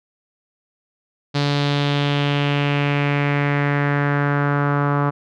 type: tone with low-pass filter sweep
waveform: sawtooth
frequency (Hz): 143.6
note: D3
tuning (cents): -39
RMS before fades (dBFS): -19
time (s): 1.34-5.11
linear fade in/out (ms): 20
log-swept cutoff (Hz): 4300 to 1200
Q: 3
effects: none